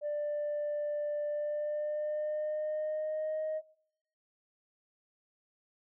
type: tone with pitch glide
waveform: sine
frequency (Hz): 591 to 624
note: D5 to D#5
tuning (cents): +11 to +5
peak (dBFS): -30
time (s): 0.01-3.62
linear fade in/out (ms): 50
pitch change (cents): +94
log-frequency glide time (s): 1.27-3.41
effects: noise-tail reverb RT60 0.7 s tail -23 dB re dry + tanh soft clip ceiling -29 dBFS